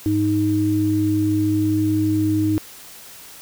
sine tone pair together, 103.62 / 311.6 Hz, G#2 / D#4, -3 / +3 cents, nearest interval octave + perfect fifth, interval 1906 cents, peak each -22 / -17 dBFS, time 0.06-2.58 s, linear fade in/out 0 ms, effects white hiss -41 dBFS RMS until 3.41 s

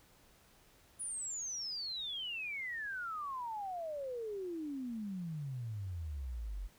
sine exponential sweep, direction down, 9956 to 43.65 Hz, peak -38 dBFS, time 0.99-6.68 s, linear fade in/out 20 ms, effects pink hiss -65 dBFS RMS until 6.78 s

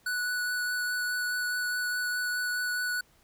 square tone with vibrato, 1478 Hz, F#6, 2 cents flat, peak -29 dBFS, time 0.06-3.01 s, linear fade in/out 5 ms, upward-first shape triangle, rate 4.8 Hz, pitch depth 11 cents each way, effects pink hiss -64 dBFS RMS until 3.23 s

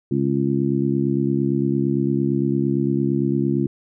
harmonic tone, 68.8 Hz, C#2, 12 cents flat, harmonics 2 / 3 / 4 / 5, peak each -23 / -23 / -23 / -23 dBFS, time 0.11-3.67 s, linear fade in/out 5 ms, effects none

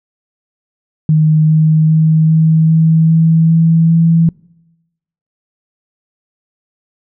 sine tone with pitch steps, 155.56 / 156.91 / 158.28 / 159.66 / 161.05 / 162.45 / 163.86 / 165.29 Hz, D#3 / D#3 / D#3 / D#3 / E3 / E3 / E3 / E3, 0 / +15 / +30 / +45 / -40 / -25 / -10 / +5 cents, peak -6 dBFS, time 1.09-4.29 s, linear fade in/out 2 ms, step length 400 ms, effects noise-tail reverb RT60 1.0 s tail -25 dB re dry

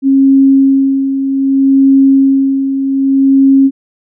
sine tone with tremolo, 271.1 Hz, C#4, 38 cents flat, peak -3 dBFS, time 0.02-3.71 s, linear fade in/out 50 ms, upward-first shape sine, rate 0.64 Hz, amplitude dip 60%, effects none

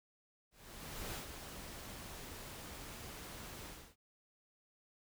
pink noise with ADSR envelope, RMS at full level -43 dBFS, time 0.51-3.96 s, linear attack 640 ms, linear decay 110 ms, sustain -6 dB, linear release 290 ms, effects none

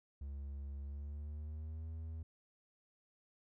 triangle tone with pitch glide, 70 to 80.41 Hz, C#2 to E2, +18 to -42 cents, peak -40 dBFS, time 0.21-2.23 s, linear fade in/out 5 ms, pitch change +240 cents, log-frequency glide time 0.83-1.87 s, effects none

